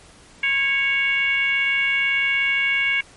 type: tone with frequency modulation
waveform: sine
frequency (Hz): 2217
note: C#7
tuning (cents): 0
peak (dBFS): -17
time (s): 0.43-3.01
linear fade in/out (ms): 5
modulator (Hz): 574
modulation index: 0.85
effects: pink hiss -48 dBFS RMS until 3.16 s + MP3 48 kbps